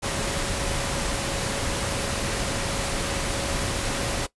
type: tone in noise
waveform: sine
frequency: 554.4 Hz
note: C#5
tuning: in tune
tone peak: -35 dBFS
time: 0.02-4.27 s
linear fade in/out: 20 ms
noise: pink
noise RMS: -27 dBFS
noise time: 0.02-4.27 s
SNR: -11 dB
effects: noise-tail reverb RT60 0.1 s tail -18 dB re dry + resampled to 24000 Hz